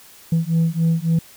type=beating tone pair; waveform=sine; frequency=162.8 / 166.4 Hz; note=E3 / E3; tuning=-21 / +17 cents; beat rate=3.6 Hz; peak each=-17 / -17 dBFS; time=0.32-1.19 s; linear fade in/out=5 ms; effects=tanh soft clip ceiling -12 dBFS + white hiss -46 dBFS RMS until 1.36 s